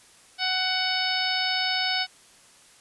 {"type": "harmonic tone", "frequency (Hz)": 745, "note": "F#5", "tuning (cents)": 12, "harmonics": [1, 2, 3, 4, 5, 6, 7], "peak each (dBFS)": [-31, -31, -31, -31, -31, -31, -31], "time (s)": [0.38, 2.07], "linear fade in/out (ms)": 50, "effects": ["white hiss -54 dBFS RMS until 2.8 s", "resampled to 24000 Hz"]}